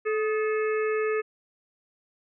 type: harmonic tone with a mistuned harmonic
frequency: 433.4 Hz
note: A4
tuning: 26 cents flat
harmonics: 1 / 3 / 4 / 5 / 6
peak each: -24 / -34 / -36 / -38 / -40 dBFS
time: 0.05-1.22 s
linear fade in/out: 20 ms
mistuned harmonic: 3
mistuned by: -59 cents
effects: none